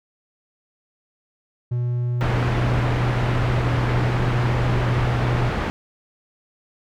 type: tone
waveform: triangle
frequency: 121.6 Hz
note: B2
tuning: 26 cents flat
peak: -18 dBFS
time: 1.71-5.5 s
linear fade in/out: 10 ms
type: low-pass noise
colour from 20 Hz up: pink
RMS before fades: -24 dBFS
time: 2.21-5.7 s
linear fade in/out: 0 ms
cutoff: 2000 Hz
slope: 12 dB/octave
effects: none